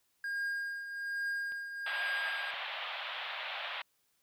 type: tone with tremolo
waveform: triangle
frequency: 1619 Hz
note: G#6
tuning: 45 cents flat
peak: -30 dBFS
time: 0.24-2.51 s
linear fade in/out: 2 ms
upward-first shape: triangle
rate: 1.2 Hz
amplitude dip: 65%
type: clicks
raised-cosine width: 0.3 ms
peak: -38 dBFS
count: 2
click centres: 1.521 / 2.538 s
type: band-pass noise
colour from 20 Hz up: white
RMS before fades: -40 dBFS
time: 1.86-3.82 s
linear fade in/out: 5 ms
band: 590 to 3600 Hz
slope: 48 dB/octave
effects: white hiss -75 dBFS RMS until 4.22 s